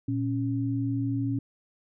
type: tone pair together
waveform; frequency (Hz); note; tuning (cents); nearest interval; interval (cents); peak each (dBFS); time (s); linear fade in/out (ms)
sine; 116.54 / 276; A#2 / C#4; 0 / -7; octave + minor third; 1493; -28; 0.08-1.39; 5
effects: none